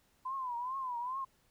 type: tone with vibrato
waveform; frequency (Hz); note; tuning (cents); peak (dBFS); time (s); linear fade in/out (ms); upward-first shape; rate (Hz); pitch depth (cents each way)
sine; 1011; B5; +40; -35; 0.25-1.25; 10; triangle; 2.4; 140
effects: pink hiss -71 dBFS RMS until 1.5 s